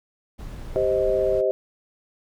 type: noise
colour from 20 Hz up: brown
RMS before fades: -35 dBFS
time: 0.38-1.42 s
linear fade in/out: 20 ms
type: chord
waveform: sine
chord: C minor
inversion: second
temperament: just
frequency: 392.4 / 523.3 / 627.9 Hz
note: G4 / C5 / Eb5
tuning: +2 / 0 / +16 cents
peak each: -23 dBFS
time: 0.76-1.51 s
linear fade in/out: 0 ms
effects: none